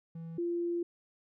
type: tone pair in turn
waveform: triangle / sine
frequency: 164.81 / 344.5 Hz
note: E3 / F4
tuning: 0 / -24 cents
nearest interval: octave + minor second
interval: 1276 cents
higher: second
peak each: -38 / -30 dBFS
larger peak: second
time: 0.15-0.38 / 0.38-0.83 s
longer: second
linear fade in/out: 5 ms
effects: none